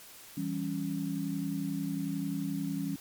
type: chord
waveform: sine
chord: C# diminished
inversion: first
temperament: equal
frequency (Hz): 164.81 / 196 / 277.2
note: E3 / G3 / C#4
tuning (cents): 0 / 0 / 0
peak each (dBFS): -36 / -36 / -34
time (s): 0.37-2.96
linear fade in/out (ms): 5
effects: white hiss -51 dBFS RMS until 3 s + MP3 96 kbps